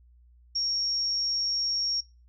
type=tone with amplitude modulation; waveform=sine; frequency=5560 Hz; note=F8; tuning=9 cents flat; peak=-22 dBFS; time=0.55-2.01 s; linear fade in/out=10 ms; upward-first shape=sine; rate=203 Hz; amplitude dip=60%; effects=noise-tail reverb RT60 0.3 s tail -23 dB re dry + added 60 Hz sine -54 dBFS peak until 2.28 s